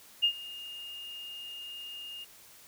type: tone with ADSR envelope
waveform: sine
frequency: 2833 Hz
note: F7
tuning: 24 cents sharp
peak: -20 dBFS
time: 0.22-2.25 s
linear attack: 21 ms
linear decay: 80 ms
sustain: -20 dB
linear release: 18 ms
effects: white hiss -55 dBFS RMS until 2.67 s